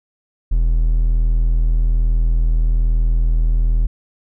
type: tone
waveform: triangle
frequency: 40.59 Hz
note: E1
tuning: 26 cents flat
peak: -10 dBFS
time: 0.51-3.87 s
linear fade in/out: 10 ms
effects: none